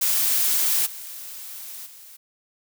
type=noise with level steps; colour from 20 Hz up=blue; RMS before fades=-21 / -37 / -45 dBFS; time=0.01-2.17 s; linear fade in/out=10 ms; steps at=0.85 / 1.85 s; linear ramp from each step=20 ms; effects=none

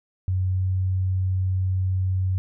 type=tone with pitch glide; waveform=sine; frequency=92.9 to 93.49 Hz; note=F#2 to F#2; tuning=+7 to +18 cents; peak=-20 dBFS; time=0.28-2.38 s; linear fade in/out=0 ms; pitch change=+11 cents; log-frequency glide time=0.51-0.62 s; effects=none

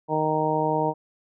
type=harmonic tone; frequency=155.2 Hz; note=D#3; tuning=4 cents flat; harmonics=1 / 2 / 3 / 4 / 5 / 6; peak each=-30 / -29 / -27 / -28 / -29 / -26 dBFS; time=0.08-0.94 s; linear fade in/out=50 ms; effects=none

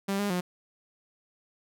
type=tone with pitch steps; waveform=sawtooth; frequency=196.9 / 203.6 / 179.3 Hz; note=G3 / G#3 / F3; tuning=+8 / -34 / +46 cents; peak=-23 dBFS; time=0.08-0.41 s; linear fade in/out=10 ms; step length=110 ms; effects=none

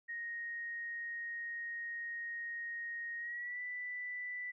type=tone with pitch glide; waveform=sine; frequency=1869 to 1980.1 Hz; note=A#6 to B6; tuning=+4 to +4 cents; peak=-39 dBFS; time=0.08-4.52 s; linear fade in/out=20 ms; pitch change=+100 cents; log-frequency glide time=3.18-3.61 s; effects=none

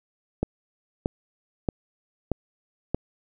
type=click train; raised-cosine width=2 ms; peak=-10 dBFS; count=5; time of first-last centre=0.43-2.946 s; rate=1.59 Hz; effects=none

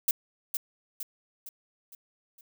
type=noise with echo; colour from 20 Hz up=violet; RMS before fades=-24 dBFS; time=0.08-0.11 s; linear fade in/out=2 ms; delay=460 ms; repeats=5; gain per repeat=-6 dB; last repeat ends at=2.41 s; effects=none

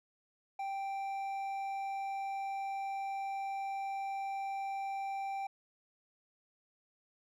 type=tone with hard clipping; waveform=triangle; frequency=784 Hz; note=G5; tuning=in tune; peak=-37 dBFS; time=0.59-5.47 s; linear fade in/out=5 ms; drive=9 dB; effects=none

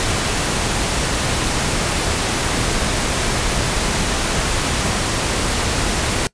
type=noise; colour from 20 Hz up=pink; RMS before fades=-19 dBFS; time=0-6.27 s; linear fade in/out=0 ms; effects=noise-tail reverb RT60 0.1 s tail -22 dB re dry + resampled to 22050 Hz

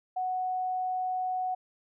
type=tone; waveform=sine; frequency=740 Hz; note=F#5; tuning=in tune; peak=-28 dBFS; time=0.16-1.55 s; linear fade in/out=10 ms; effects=none

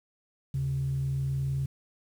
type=tone pair together; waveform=sine; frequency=76.25 / 135.7 Hz; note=D#2 / C#3; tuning=-34 / -36 cents; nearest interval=minor seventh; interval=998 cents; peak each=-36 / -26 dBFS; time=0.54-1.66 s; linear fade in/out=5 ms; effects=tanh soft clip ceiling -22 dBFS + 9-bit

